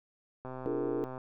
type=click train; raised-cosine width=1 ms; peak=-28 dBFS; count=95; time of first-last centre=0.45-1.179 s; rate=129 Hz
type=chord; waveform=sine; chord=Bb dominant seventh; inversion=first; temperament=equal; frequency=293.7 / 349.2 / 415.3 / 466.2 Hz; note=D4 / F4 / Ab4 / Bb4; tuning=0 / 0 / 0 / 0 cents; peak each=-36 dBFS; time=0.66-1.04 s; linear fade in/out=0 ms
effects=none